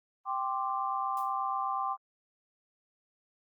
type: chord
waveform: sine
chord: G suspended fourth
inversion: none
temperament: equal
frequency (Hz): 784 / 1046.5 / 1174.7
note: G5 / C6 / D6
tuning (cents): 0 / 0 / 0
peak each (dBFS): -34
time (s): 0.25-1.97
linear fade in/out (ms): 50
type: noise with exponential decay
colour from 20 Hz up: blue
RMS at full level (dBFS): -47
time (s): 1.17-1.36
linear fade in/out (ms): 2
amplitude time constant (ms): 41
effects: Opus 24 kbps